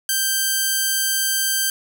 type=tone; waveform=5% pulse; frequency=1568 Hz; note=G6; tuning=in tune; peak=-7 dBFS; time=0.09-1.7 s; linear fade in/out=2 ms; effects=none